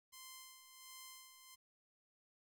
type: tone with tremolo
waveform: 5% pulse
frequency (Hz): 1041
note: C6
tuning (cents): -9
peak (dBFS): -40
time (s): 0.12-1.56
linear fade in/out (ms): 20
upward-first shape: sine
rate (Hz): 1.4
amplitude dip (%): 60
effects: 13-bit